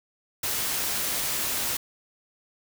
white noise, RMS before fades -28 dBFS, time 0.43-1.77 s, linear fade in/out 5 ms, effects none

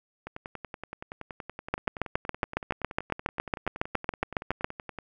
two click trains, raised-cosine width 0.5 ms, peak -10 / -22 dBFS, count 22 / 51, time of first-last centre 1.74-4.645 / 0.27-4.987 s, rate 7.23 / 10.6 Hz, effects none

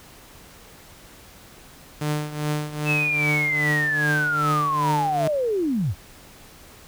sawtooth tone with tremolo, 150 Hz, D3, 37 cents sharp, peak -17 dBFS, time 2.01-5.28 s, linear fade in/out 5 ms, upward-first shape triangle, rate 2.5 Hz, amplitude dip 80%
sine linear sweep, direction down, 2637 to 69.3 Hz, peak -20 dBFS, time 2.85-5.95 s, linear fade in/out 50 ms
effects pink hiss -47 dBFS RMS until 6.87 s

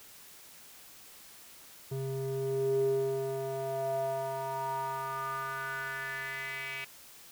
square tone with band-pass filter sweep, 134.3 Hz, C3, 46 cents sharp, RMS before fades -34 dBFS, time 1.91-6.85 s, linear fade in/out 10 ms, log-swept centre 270 to 2400 Hz, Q 5.3, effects white hiss -53 dBFS RMS until 7.31 s

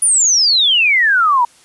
sine exponential sweep, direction down, 9956 to 928 Hz, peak -9 dBFS, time 0.02-1.45 s, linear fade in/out 5 ms, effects white hiss -48 dBFS RMS until 1.64 s + resampled to 24000 Hz

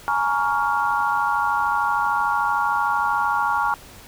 sine chord, Bb minor seventh, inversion third, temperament just, 839.1 / 932.3 / 1118.8 / 1398.5 Hz, Ab5 / Bb5 / Db6 / F6, +18 / 0 / +16 / +2 cents, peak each -24 dBFS, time 0.08-3.74 s, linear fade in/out 0 ms, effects pink hiss -44 dBFS RMS until 4.07 s

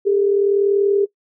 sine tone pair together, 399.5 / 440 Hz, G4 / A4, +33 / 0 cents, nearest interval major second, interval 167 cents, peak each -14 / -21 dBFS, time 0.05-1.06 s, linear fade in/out 20 ms, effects noise-tail reverb RT60 0.1 s tail -19 dB re dry

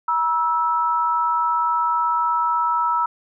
sine tone pair together, 958 / 1314.3 Hz, A#5 / E6, +47 / -6 cents, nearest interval perfect fourth, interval 547 cents, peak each -20 dBFS, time 0.08-3.06 s, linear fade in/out 5 ms, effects none

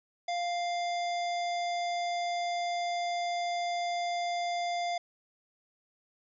harmonic tone, 698.5 Hz, F5, in tune, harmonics 1 / 3 / 5 / 7 / 9 / 10, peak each -30 / -40 / -43 / -45 / -53 / -54 dBFS, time 0.28-4.98 s, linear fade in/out 5 ms, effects none

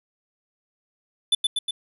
square tone with echo, 3502 Hz, A7, 9 cents flat, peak -16 dBFS, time 1.32-1.35 s, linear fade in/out 5 ms, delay 120 ms, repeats 3, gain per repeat -3 dB, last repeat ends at 1.71 s, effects resampled to 32000 Hz

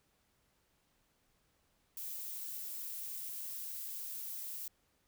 violet noise, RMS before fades -43 dBFS, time 1.97-4.68 s, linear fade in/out 2 ms, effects pink hiss -75 dBFS RMS until 5.07 s

